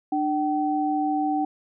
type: tone pair together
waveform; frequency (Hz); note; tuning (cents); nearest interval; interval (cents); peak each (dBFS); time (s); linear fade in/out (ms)
sine; 299 / 765.3; D4 / G5; +31 / -42; octave + major third; 1627; -24; 0.12-1.45; 5
effects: none